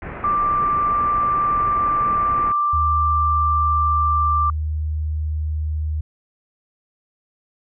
pink low-pass noise, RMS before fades -31 dBFS, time 0.02-2.52 s, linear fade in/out 2 ms, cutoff 2300 Hz, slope 48 dB/octave
sine tone, 1179 Hz, D6, 6 cents sharp, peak -16 dBFS, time 0.24-4.5 s, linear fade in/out 2 ms
sine tone with pitch glide, 77.78 to 77.02 Hz, D#2 to D#2, 0 to -17 cents, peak -20 dBFS, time 2.73-6.01 s, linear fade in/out 5 ms, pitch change -17 cents, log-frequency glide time 2.98-4.25 s
effects none

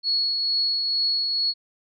sine tone with tremolo, 4357 Hz, C#8, 31 cents flat, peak -19 dBFS, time 0.03-1.54 s, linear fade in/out 50 ms, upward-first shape triangle, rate 2.2 Hz, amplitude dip 35%, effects none

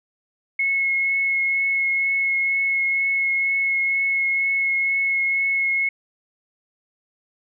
sine tone with vibrato, 2179 Hz, C#7, 30 cents flat, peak -18 dBFS, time 0.59-5.89 s, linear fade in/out 5 ms, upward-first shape triangle, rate 2.1 Hz, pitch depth 13 cents each way, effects none

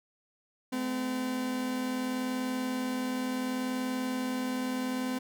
40% pulse tone pair together, 214.8 / 255.5 Hz, A3 / C4, -41 / -41 cents, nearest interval minor third, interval 300 cents, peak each -38 / -30 dBFS, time 0.72-5.19 s, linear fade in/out 10 ms, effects none

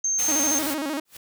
sine tone, 6350 Hz, G8, 21 cents sharp, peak -21 dBFS, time 0.04-0.59 s, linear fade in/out 5 ms
white noise, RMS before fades -30 dBFS, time 0.18-0.75 s, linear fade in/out 20 ms
sawtooth tone with vibrato, 293.7 Hz, D4, in tune, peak -22 dBFS, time 0.28-1 s, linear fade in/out 5 ms, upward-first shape square, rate 13 Hz, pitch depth 110 cents each way
white noise with exponential growth, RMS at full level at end -37 dBFS, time 1.05-1.17 s, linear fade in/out 5 ms, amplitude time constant 26 ms
effects none

